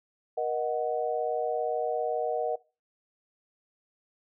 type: chord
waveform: sine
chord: D# minor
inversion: second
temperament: equal with one note detuned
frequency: 474.9 / 622.3 / 740 Hz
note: A#4 / D#5 / F#5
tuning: +32 / 0 / 0 cents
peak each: -31 dBFS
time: 0.37-2.56 s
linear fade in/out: 10 ms
effects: noise-tail reverb RT60 0.3 s tail -21 dB re dry